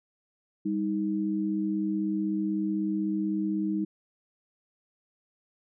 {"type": "tone pair together", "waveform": "sine", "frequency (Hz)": [198.64, 314.7], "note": ["G3", "D#4"], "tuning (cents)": [23, 20], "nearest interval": "minor sixth", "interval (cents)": 797, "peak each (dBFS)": [-29, -28], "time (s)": [0.65, 3.85], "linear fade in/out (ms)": 10, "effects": []}